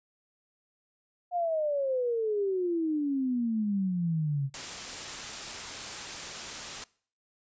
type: exponential sweep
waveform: sine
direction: down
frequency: 721 to 134.3 Hz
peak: -26 dBFS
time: 1.31-4.5 s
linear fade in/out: 50 ms
type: noise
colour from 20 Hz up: white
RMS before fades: -38 dBFS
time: 4.54-6.84 s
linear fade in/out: 2 ms
effects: noise-tail reverb RT60 0.5 s tail -23 dB re dry + resampled to 16000 Hz